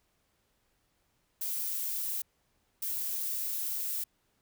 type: noise bursts at uneven times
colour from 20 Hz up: violet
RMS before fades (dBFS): -34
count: 2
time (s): 1.41-2.22 / 2.82-4.04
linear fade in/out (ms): 5
effects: pink hiss -74 dBFS RMS until 4.41 s